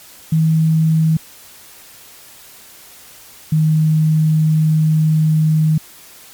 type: tone pair in turn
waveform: sine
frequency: 159.5 / 156.31 Hz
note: D#3 / D#3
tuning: +43 / +8 cents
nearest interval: unison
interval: 35 cents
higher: first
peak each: -10 dBFS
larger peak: neither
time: 0.32-1.17 / 3.52-5.78 s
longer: second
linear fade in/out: 5 ms
effects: white hiss -41 dBFS RMS until 6.33 s + MP3 96 kbps